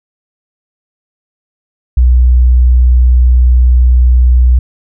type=tone; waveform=sine; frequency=61.8 Hz; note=B1; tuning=2 cents sharp; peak=-3 dBFS; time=1.97-4.59 s; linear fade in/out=5 ms; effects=none